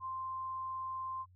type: tone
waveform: sine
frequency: 1046 Hz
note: C6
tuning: 1 cent flat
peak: -37 dBFS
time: 0-1.26 s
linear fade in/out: 50 ms
effects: added 91 Hz sine -59 dBFS peak until 1.35 s